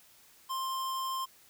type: tone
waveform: square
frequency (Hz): 1052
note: C6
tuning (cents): +9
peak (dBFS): -33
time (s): 0.49-1.26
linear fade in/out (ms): 20
effects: white hiss -60 dBFS RMS until 1.49 s